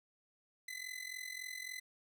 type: tone with amplitude modulation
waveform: sawtooth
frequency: 2019 Hz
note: B6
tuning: 38 cents sharp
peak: -36 dBFS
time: 0.68-1.8 s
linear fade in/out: 5 ms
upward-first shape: sine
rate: 43.6 Hz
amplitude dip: 80%
effects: none